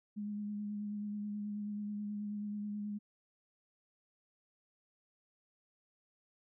sine tone with vibrato, 207.3 Hz, G#3, 3 cents flat, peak -37 dBFS, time 0.16-2.99 s, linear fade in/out 20 ms, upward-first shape sine, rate 9.3 Hz, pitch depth 19 cents each way, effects none

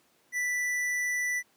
sine tone with tanh clipping, 1975.5 Hz, B6, in tune, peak -29 dBFS, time 0.32-1.43 s, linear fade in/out 50 ms, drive 14 dB, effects pink hiss -66 dBFS RMS until 1.56 s + high-pass 200 Hz 12 dB/octave

